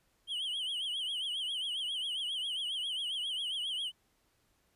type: tone with vibrato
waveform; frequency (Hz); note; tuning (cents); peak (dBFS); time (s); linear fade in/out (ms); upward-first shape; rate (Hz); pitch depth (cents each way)
triangle; 3100; G7; -20; -32; 0.27-3.92; 50; triangle; 7.4; 150
effects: pink hiss -73 dBFS RMS until 4.75 s + resampled to 32000 Hz